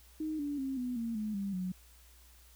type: tone with pitch steps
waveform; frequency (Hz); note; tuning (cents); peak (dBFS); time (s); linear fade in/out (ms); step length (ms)
sine; 311.1 / 288.6 / 267.7 / 248.4 / 230.4 / 213.7 / 198.26 / 183.92; D#4 / D4 / C4 / B3 / A#3 / G#3 / G3 / F#3; 0 / -30 / +40 / +10 / -20 / +50 / +20 / -10; -33; 0.2-1.72; 5; 190
effects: added 60 Hz sine -58 dBFS peak until 2.55 s + white hiss -62 dBFS RMS until 2.55 s